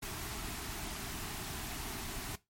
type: band-stop noise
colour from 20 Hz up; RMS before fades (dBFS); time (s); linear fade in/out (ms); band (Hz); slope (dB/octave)
pink; -41; 0.02-2.36; 10; 440 to 620; 96
effects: noise-tail reverb RT60 0.2 s tail -18 dB re dry + MP3 64 kbps